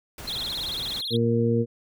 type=noise with tremolo; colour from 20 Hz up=pink; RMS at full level=-38 dBFS; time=0.18-1.01 s; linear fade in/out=2 ms; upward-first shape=sine; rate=18 Hz; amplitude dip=25%
type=tone with vibrato; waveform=triangle; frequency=3708 Hz; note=A#7; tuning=10 cents flat; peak=-27 dBFS; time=0.27-1.17 s; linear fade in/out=10 ms; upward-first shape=sine; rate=18 Hz; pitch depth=240 cents each way
type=harmonic tone; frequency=116.54 Hz; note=A#2; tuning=in tune; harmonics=1 / 2 / 3 / 4; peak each=-24 / -24 / -30 / -24 dBFS; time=1.1-1.66 s; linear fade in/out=50 ms
effects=none